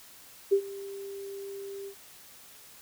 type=tone with ADSR envelope; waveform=sine; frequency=395.6 Hz; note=G4; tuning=16 cents sharp; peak=-17 dBFS; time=0.51-1.95 s; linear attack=19 ms; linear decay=78 ms; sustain=-20 dB; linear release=81 ms; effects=white hiss -52 dBFS RMS until 2.81 s